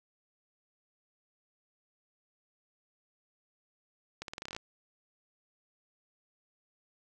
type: accelerating click train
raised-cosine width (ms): 0.2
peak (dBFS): -22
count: 11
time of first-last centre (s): 4.22-4.565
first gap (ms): 62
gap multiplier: 0.86
effects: none